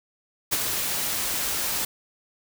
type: noise with ADSR envelope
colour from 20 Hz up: white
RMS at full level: -21 dBFS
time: 0.51-1.85 s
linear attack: 21 ms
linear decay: 28 ms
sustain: -6 dB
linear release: 4 ms
effects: none